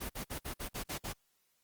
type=noise bursts; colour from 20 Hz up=pink; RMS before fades=-39 dBFS; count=8; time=0-1.134 s; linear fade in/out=20 ms; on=98 ms; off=50 ms; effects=white hiss -75 dBFS RMS until 1.63 s + Opus 24 kbps